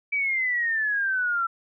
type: exponential sweep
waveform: sine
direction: down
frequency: 2311 to 1342 Hz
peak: -22 dBFS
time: 0.12-1.47 s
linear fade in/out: 10 ms
effects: none